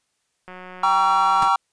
click train, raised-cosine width 0.5 ms, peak -24 dBFS, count 184, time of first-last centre 0.48-1.48 s, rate 183 Hz
triangle chord, G diminished seventh, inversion none, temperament just, 784 / 940.8 / 1128.9 / 1354.7 Hz, G5 / Bb5 / Db6 / Fb6, 0 / +16 / +31 / +47 cents, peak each -19 dBFS, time 0.83-1.56 s, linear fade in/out 5 ms
pink noise with exponential decay, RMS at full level -26 dBFS, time 1.42-1.5 s, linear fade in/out 2 ms, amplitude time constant 17 ms
effects white hiss -71 dBFS RMS until 1.72 s + resampled to 22050 Hz

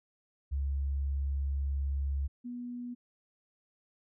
sine tone pair in turn, 69.3 / 243.6 Hz, C#2 / B3, 0 / -24 cents, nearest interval octave + minor seventh, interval 2176 cents, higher second, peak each -29 / -37 dBFS, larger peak first, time 0.51-2.28 / 2.44-2.95 s, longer first, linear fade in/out 20 ms, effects none

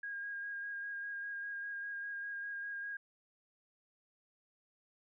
sine tone with vibrato, 1627 Hz, G#6, 36 cents flat, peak -39 dBFS, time 0.03-2.97 s, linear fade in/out 5 ms, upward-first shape square, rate 5 Hz, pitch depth 14 cents each way, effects none

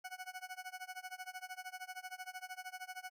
20% pulse tone with tremolo, 740 Hz, F#5, in tune, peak -37 dBFS, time 0.04-3.1 s, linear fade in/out 10 ms, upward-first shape sine, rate 13 Hz, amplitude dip 95%, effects none

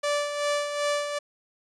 sawtooth tone with tremolo, 583 Hz, D5, 13 cents flat, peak -19 dBFS, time 0.03-1.19 s, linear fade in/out 10 ms, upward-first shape sine, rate 2.6 Hz, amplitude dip 55%, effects resampled to 22050 Hz

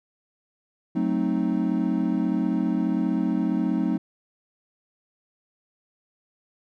triangle chord, F# diminished seventh, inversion none, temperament equal, 185 / 220 / 261.6 / 311.1 Hz, F#3 / A3 / C4 / Eb4, 0 / 0 / 0 / 0 cents, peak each -25 dBFS, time 0.95-3.98 s, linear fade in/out 10 ms, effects none

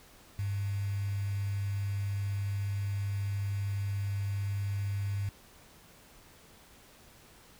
sine tone with quantisation, 99.8 Hz, G2, 32 cents sharp, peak -30 dBFS, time 0.39-5.29 s, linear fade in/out 0 ms, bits 8, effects pink hiss -57 dBFS RMS until 7.59 s

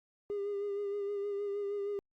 triangle tone with vibrato, 404.9 Hz, G#4, 44 cents flat, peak -30 dBFS, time 0.3-1.99 s, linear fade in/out 0 ms, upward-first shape sine, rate 6.4 Hz, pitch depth 31 cents each way, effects tanh soft clip ceiling -29 dBFS + Opus 48 kbps

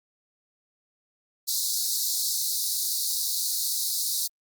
pink high-pass noise, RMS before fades -27 dBFS, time 1.47-4.28 s, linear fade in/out 20 ms, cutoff 3900 Hz, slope 96 dB/octave, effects Opus 48 kbps

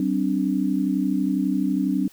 sine chord, G suspended fourth, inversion none, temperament equal with one note detuned, 191.52 / 261.6 / 293.7 Hz, G3 / C4 / D4, -40 / 0 / 0 cents, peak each -24 dBFS, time 0-2.08 s, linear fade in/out 2 ms, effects white hiss -53 dBFS RMS until 2.12 s

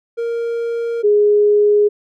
triangle / sine tone pair in turn, 466.2 / 415.3 Hz, A#4 / G#4, 0 / 0 cents, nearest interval major second, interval 200 cents, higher first, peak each -16 / -9 dBFS, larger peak second, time 0.17-1.03 / 1.03-1.89 s, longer neither, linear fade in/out 20 ms, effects none

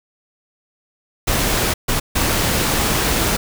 pink noise bursts at uneven times, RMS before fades -18 dBFS, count 3, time 1.27-1.74 / 1.88-2 / 2.15-3.37 s, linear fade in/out 10 ms, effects none

